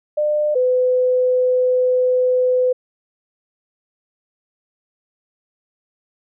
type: tone pair in turn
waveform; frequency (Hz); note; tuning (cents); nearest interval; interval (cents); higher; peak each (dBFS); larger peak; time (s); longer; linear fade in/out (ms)
sine; 600 / 504.5; D5 / B4; +37 / +37; minor third; 300; first; -15 / -13; second; 0.17-0.55 / 0.55-2.73; second; 10
effects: none